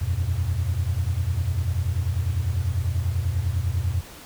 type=chord; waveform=sine; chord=E suspended second; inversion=none; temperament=equal with one note detuned; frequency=82.41 / 92.5 / 121.7 Hz; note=E2 / F#2 / B2; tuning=0 / 0 / -25 cents; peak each=-25 / -24 / -28 dBFS; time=0.01-4.01 s; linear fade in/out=10 ms; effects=tanh soft clip ceiling -13 dBFS + pink hiss -43 dBFS RMS until 4.25 s